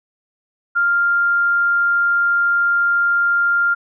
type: tone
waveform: sine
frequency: 1397 Hz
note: F6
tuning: in tune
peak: -13 dBFS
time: 0.75-3.75 s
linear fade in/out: 20 ms
effects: none